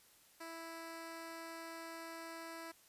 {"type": "tone", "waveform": "10% pulse", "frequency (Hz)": 329.6, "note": "E4", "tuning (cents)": 0, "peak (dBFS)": -38, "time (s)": [0.4, 2.72], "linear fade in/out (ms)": 10, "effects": ["white hiss -66 dBFS RMS until 2.88 s", "resampled to 32000 Hz"]}